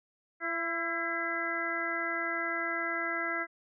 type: harmonic tone with a mistuned harmonic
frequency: 336.4 Hz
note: E4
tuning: 35 cents sharp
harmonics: 1 / 2 / 3 / 4 / 5 / 6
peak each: -40 / -39 / -46 / -36 / -36 / -35 dBFS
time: 0.4-3.47 s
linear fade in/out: 50 ms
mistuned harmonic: 5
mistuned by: -50 cents
effects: none